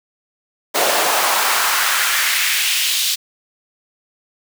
pink noise with high-pass filter sweep, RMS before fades -17 dBFS, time 0.74-3.16 s, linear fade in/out 20 ms, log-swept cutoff 520 to 3800 Hz, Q 1.7, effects none

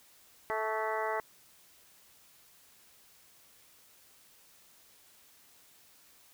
harmonic tone with a mistuned harmonic, 218.3 Hz, A3, 13 cents flat, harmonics 2 / 3 / 4 / 5 / 6 / 7 / 8 / 9, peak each -37 / -37 / -36 / -39 / -42 / -44 / -46 / -40 dBFS, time 0.5-1.2 s, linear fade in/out 0 ms, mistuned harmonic 5, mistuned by +33 cents, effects white hiss -61 dBFS RMS until 6.33 s

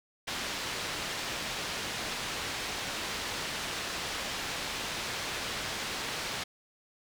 white low-pass noise, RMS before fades -36 dBFS, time 0.27-6.44 s, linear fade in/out 10 ms, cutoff 4300 Hz, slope 12 dB/octave, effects none

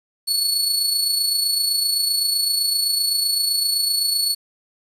sawtooth tone with amplitude modulation, 4411 Hz, C#8, 9 cents flat, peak -13 dBFS, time 0.27-4.35 s, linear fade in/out 20 ms, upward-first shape sine, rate 27.8 Hz, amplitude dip 45%, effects resampled to 32000 Hz + 8-bit

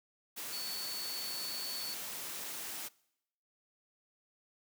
sine tone in noise, 4451 Hz, C#8, 6 cents sharp, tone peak -39 dBFS, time 0.52-1.95 s, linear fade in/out 20 ms, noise white, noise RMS -42 dBFS, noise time 0.36-2.89 s, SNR 0 dB, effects noise-tail reverb RT60 0.8 s tail -23 dB re dry + high-pass 150 Hz 12 dB/octave

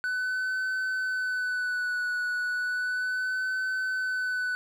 triangle tone with vibrato, 1496 Hz, F#6, 19 cents sharp, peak -25 dBFS, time 0.04-4.55 s, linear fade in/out 0 ms, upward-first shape sine, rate 0.34 Hz, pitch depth 27 cents each way, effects none

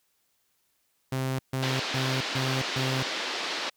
sawtooth tone bursts, 131.6 Hz, C3, 10 cents sharp, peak -23 dBFS, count 5, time 1.12-3.03 s, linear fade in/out 5 ms, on 270 ms, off 140 ms
white band-pass noise, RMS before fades -32 dBFS, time 1.62-3.7 s, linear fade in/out 10 ms, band 250 to 4600 Hz, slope 24 dB/octave
effects white hiss -72 dBFS RMS until 3.76 s

